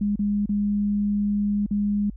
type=tone with dropouts; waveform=sine; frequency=205.2 Hz; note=G#3; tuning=21 cents flat; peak=-20 dBFS; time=0.01-2.1 s; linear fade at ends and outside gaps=5 ms; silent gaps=0.158-0.191 / 0.459-0.491 / 1.663-1.709 s; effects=added 50 Hz sine -37 dBFS peak until 2.16 s